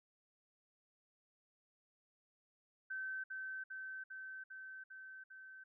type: tone with echo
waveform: sine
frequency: 1539 Hz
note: G6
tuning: 32 cents flat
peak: -40 dBFS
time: 2.9-3.24 s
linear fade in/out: 10 ms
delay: 400 ms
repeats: 6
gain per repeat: -2 dB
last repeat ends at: 5.64 s
effects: none